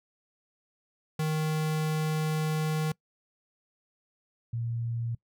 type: tone pair in turn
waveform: square / sine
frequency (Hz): 155.8 / 116.72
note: D#3 / A#2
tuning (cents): +3 / +3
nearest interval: perfect fourth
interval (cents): 500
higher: first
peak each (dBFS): -27 / -29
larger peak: first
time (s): 1.19-2.92 / 4.53-5.15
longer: first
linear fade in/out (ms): 5
effects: noise-tail reverb RT60 0.1 s tail -23 dB re dry